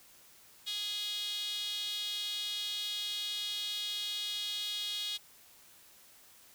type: tone with high-pass filter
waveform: sawtooth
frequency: 415.3 Hz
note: G#4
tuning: in tune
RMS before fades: -37 dBFS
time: 0.66-5.18 s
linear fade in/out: 20 ms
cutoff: 3500 Hz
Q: 8.8
effects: white hiss -59 dBFS RMS until 6.54 s